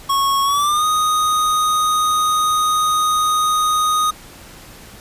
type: tone with pitch glide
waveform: square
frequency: 1101 to 1243 Hz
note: C#6 to D#6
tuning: -12 to -2 cents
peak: -15 dBFS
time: 0.09-4.11 s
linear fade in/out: 10 ms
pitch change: +210 cents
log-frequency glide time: 0.43-0.85 s
effects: pink hiss -40 dBFS RMS until 5 s + resampled to 32000 Hz